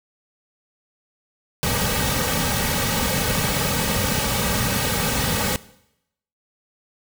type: noise with comb filter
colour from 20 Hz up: pink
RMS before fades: -22 dBFS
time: 1.63-5.56 s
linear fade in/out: 0 ms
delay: 2.9 ms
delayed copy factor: -0.75
effects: noise-tail reverb RT60 0.8 s tail -19 dB re dry